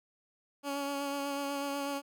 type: tone with vibrato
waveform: 15% pulse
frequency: 281.2 Hz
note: C#4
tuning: 25 cents sharp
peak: -27 dBFS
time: 0.63-2.02 s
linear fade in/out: 50 ms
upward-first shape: sine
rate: 8.1 Hz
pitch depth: 20 cents each way
effects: none